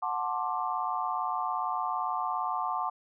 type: chord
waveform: sine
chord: D dominant seventh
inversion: first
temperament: just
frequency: 734.2 / 881 / 1057.2 / 1174.7 Hz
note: F#5 / A5 / C6 / D6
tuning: -14 / +2 / +18 / 0 cents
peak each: -34 dBFS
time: 0.02-2.9 s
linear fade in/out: 10 ms
effects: none